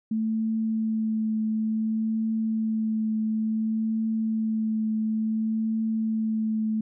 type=tone with vibrato; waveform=sine; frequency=220 Hz; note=A3; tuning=in tune; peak=-23 dBFS; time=0.11-6.81 s; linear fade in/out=5 ms; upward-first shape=triangle; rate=0.57 Hz; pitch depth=16 cents each way; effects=none